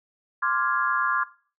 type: chord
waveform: sine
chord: D half-diminished seventh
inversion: third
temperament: equal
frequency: 1046.5 / 1174.7 / 1396.9 / 1661.2 Hz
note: C6 / D6 / F6 / Ab6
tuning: 0 / 0 / 0 / 0 cents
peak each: -27 dBFS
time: 0.42-1.24 s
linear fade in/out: 10 ms
effects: noise-tail reverb RT60 0.4 s tail -17 dB re dry